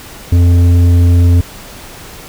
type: tone with tanh clipping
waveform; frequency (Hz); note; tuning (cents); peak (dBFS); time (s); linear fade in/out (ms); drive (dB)
sine; 87.31; F2; 0; -6; 0.32-1.41; 5; 9
effects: pink hiss -32 dBFS RMS until 2.28 s